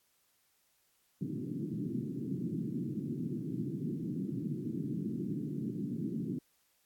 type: band-pass noise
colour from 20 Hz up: pink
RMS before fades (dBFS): -37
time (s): 1.21-6.39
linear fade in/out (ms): 5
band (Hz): 130 to 340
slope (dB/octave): 48
effects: white hiss -73 dBFS RMS until 6.85 s + AAC 64 kbps

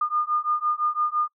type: beating tone pair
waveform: sine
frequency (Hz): 1213 / 1218.9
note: D#6 / D#6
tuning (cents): -44 / -36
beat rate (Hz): 5.9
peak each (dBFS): -25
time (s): 0.01-1.28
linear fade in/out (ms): 5
effects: noise-tail reverb RT60 0.1 s tail -22 dB re dry

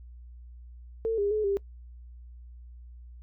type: tone with pitch steps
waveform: sine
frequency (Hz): 449.5 / 405.2 / 427.6 / 397.6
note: A4 / G#4 / A4 / G4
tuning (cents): +37 / -43 / -49 / +25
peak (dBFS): -24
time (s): 1.05-1.57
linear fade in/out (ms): 0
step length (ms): 130
effects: noise-tail reverb RT60 0.1 s tail -21 dB re dry + added 60 Hz sine -44 dBFS peak until 3.22 s

